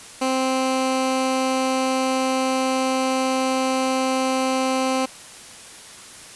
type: tone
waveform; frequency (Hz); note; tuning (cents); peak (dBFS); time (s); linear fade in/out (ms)
15% pulse; 261.5; C4; -1; -13; 0.21-5.06; 10
effects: white hiss -41 dBFS RMS until 6.35 s + resampled to 24000 Hz